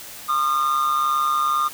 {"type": "tone with amplitude modulation", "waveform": "triangle", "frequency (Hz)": 1215, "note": "D#6", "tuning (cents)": -42, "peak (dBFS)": -13, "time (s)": [0.28, 1.69], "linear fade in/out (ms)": 20, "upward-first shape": "sine", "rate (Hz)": 142, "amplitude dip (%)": 65, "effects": ["white hiss -38 dBFS RMS until 1.73 s"]}